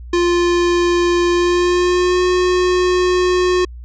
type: tone with pitch glide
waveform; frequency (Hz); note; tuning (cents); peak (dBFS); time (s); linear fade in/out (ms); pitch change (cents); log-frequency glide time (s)
square; 349.2 to 362.6; F4 to F#4; 0 to -35; -13; 0.13-3.65; 5; +65; 1.32-2.23
effects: added 60 Hz sine -30 dBFS peak until 3.84 s + resampled to 16000 Hz